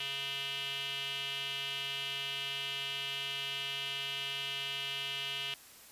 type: tone with band-pass filter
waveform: square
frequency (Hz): 138.59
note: C#3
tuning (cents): 0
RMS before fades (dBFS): -38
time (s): 0-5.54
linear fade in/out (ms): 2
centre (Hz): 3000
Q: 6.5
effects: white hiss -55 dBFS RMS until 5.91 s + resampled to 32000 Hz